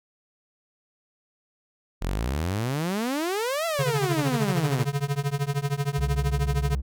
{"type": "exponential two-way sweep", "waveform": "sawtooth", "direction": "up then down", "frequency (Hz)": [40.03, 683, 112.4], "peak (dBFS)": -21, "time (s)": [2.01, 4.85], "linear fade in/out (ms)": 20, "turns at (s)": 3.66}
{"type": "tone with tremolo", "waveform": "square", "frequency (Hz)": 141.7, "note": "C#3", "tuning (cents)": 38, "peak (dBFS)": -21, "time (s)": [3.79, 6.75], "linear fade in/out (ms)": 0, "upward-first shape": "triangle", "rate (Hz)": 13, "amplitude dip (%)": 100}
{"type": "tone with vibrato", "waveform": "triangle", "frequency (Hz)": 65.41, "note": "C2", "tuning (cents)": 0, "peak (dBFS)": -23, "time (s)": [5.97, 6.82], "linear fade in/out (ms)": 20, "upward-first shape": "square", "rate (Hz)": 8.7, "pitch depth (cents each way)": 8}
{"effects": []}